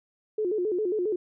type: tone with vibrato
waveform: sine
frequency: 392 Hz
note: G4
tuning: in tune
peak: -24 dBFS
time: 0.38-1.16 s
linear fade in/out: 5 ms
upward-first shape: square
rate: 7.4 Hz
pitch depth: 160 cents each way
effects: none